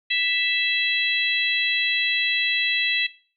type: harmonic tone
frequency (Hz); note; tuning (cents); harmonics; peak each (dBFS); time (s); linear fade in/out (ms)
660; E5; +2; 3 / 4 / 5 / 6; -26 / -24 / -26 / -27; 0.1-3.07; 10
effects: noise-tail reverb RT60 0.4 s tail -17 dB re dry